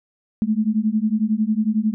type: beating tone pair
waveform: sine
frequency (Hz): 210.7 / 221.7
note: G#3 / A3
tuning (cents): +25 / +13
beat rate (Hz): 11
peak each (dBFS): -20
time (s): 0.42-1.94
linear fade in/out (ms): 0
effects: none

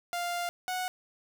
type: tone pair in turn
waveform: sawtooth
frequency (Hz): 698.5 / 736.5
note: F5 / F#5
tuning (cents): 0 / -8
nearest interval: minor second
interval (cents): 92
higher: second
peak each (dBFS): -27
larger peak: neither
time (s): 0.13-0.49 / 0.68-0.88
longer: first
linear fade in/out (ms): 0
effects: none

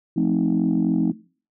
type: chord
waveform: sine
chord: F dominant seventh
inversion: none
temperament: just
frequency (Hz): 174.61 / 218.3 / 261.9 / 314.3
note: F3 / A3 / C4 / Eb4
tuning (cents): 0 / -13 / +2 / +18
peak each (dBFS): -22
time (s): 0.16-1.12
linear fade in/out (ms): 10
effects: noise-tail reverb RT60 0.4 s tail -20 dB re dry + tanh soft clip ceiling -11 dBFS

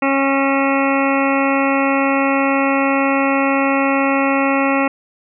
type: harmonic tone with a mistuned harmonic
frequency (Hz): 273.8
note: C#4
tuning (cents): -21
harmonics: 1 / 2 / 3 / 4 / 5 / 7 / 8 / 9 / 10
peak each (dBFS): -17 / -20 / -22 / -23 / -24 / -25 / -26 / -27 / -27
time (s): 0.02-4.88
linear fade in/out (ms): 5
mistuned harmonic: 10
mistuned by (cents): -35
effects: none

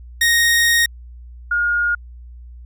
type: tone pair in turn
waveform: sawtooth / sine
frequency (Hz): 1864.7 / 1426.5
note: A#6 / F6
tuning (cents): 0 / +36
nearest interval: perfect fourth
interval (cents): 464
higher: first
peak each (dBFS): -9 / -15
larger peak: first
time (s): 0.21-0.86 / 1.51-1.95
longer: first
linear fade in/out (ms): 5
effects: added 60 Hz sine -35 dBFS peak until 2.65 s

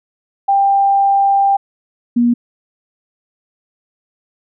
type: tone pair in turn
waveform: sine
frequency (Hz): 792 / 239.1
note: G5 / A#3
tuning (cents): +18 / +44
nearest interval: octave + major sixth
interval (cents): 2074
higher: first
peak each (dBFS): -9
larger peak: neither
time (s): 0.48-1.57 / 2.16-2.34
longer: first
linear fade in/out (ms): 10
effects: none

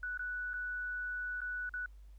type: tone with dropouts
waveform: sine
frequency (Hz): 1480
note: F#6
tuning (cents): 0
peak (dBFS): -36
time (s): 0.03-1.86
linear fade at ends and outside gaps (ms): 2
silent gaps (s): 0.175-0.193 / 0.534-0.539 / 1.406-1.416 / 1.693-1.738
effects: added 50 Hz sine -51 dBFS peak until 2.18 s + pink hiss -75 dBFS RMS until 2.18 s

